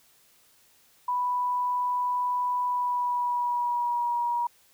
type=tone with pitch glide; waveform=sine; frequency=987.8 to 955.3 Hz; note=B5 to A#5; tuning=0 to +42 cents; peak=-24 dBFS; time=1.08-4.47 s; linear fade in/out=5 ms; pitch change=-58 cents; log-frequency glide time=2.65-4.15 s; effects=white hiss -61 dBFS RMS until 4.73 s